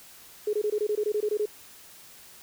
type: tone bursts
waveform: sine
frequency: 420.9 Hz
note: G#4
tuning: 23 cents sharp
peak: -23 dBFS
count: 12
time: 0.47-1.457 s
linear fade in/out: 5 ms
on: 63 ms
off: 21 ms
effects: white hiss -50 dBFS RMS until 2.42 s